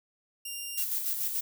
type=tone; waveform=10% pulse; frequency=2794 Hz; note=F7; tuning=in tune; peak=-27 dBFS; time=0.45-0.83 s; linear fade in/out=5 ms
type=noise with tremolo; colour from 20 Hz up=violet; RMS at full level=-30 dBFS; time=0.77-1.41 s; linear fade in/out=10 ms; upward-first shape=square; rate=6.9 Hz; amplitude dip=40%
effects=none